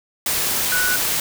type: tone in noise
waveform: sine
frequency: 1480 Hz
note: F#6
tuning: in tune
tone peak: -19 dBFS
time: 0.72-0.96 s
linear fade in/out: 2 ms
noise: white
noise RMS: -21 dBFS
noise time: 0.26-1.2 s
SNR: -1 dB
effects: none